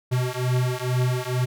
square beating tone pair, 124.7 / 126.9 Hz, B2 / B2, +17 / +47 cents, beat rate 2.2 Hz, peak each -25 dBFS, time 0.11-1.46 s, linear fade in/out 20 ms, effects none

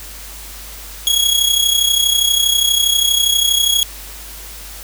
sawtooth tone with amplitude modulation, 3322 Hz, G#7, in tune, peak -6 dBFS, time 1.07-3.83 s, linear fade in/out 0 ms, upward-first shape sine, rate 32.4 Hz, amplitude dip 65%, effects added 50 Hz sine -35 dBFS peak until 4.83 s + white hiss -34 dBFS RMS until 4.83 s

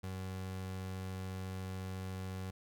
30% pulse tone, 94 Hz, F#2, 28 cents sharp, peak -37 dBFS, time 0.03-2.51 s, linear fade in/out 10 ms, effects none

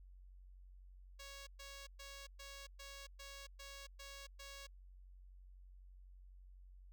5% pulse tone bursts, 554.4 Hz, C#5, in tune, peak -40 dBFS, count 9, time 1.19-4.67 s, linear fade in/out 10 ms, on 280 ms, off 120 ms, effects added 46 Hz sine -56 dBFS peak until 6.92 s

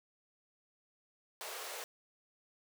pink high-pass noise, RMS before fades -44 dBFS, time 1.41-1.84 s, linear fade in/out 0 ms, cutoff 410 Hz, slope 48 dB/octave, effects none

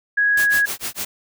sine tone, 1661.2 Hz, G#6, in tune, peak -14 dBFS, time 0.17-0.66 s, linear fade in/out 10 ms
white noise with tremolo, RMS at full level -25 dBFS, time 0.37-1.05 s, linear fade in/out 5 ms, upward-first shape sine, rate 6.6 Hz, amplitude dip 100%
effects none

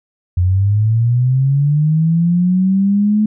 sine linear sweep, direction up, 87.31 to 215.3 Hz, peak -10 dBFS, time 0.37-3.26 s, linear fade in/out 5 ms, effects none

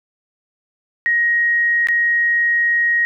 sine tone with dropouts, 1883 Hz, A#6, 17 cents sharp, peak -13 dBFS, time 1.06-3.05 s, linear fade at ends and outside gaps 0 ms, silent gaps 1.871-1.886 s, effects none

